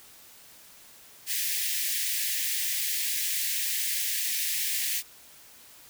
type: high-pass noise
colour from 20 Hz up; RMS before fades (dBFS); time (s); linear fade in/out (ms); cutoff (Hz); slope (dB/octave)
white; -29; 1.26-5.03; 50; 1700; 96
effects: white hiss -52 dBFS RMS until 5.89 s